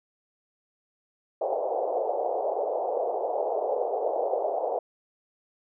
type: band-pass noise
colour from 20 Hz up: pink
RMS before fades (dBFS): -28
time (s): 1.41-4.79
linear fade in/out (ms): 5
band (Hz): 440 to 780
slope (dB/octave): 48
effects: none